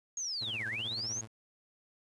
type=linear two-way sweep; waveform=sine; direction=down then up; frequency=6645 to 1515 to 6645 Hz; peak=-34 dBFS; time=0.17-1.21 s; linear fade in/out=2 ms; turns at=0.67 s
type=tone with tremolo; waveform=sawtooth; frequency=110.9 Hz; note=A2; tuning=14 cents sharp; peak=-38 dBFS; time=0.41-1.28 s; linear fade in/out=10 ms; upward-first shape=sine; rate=16 Hz; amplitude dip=70%
effects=resampled to 24000 Hz + 10-bit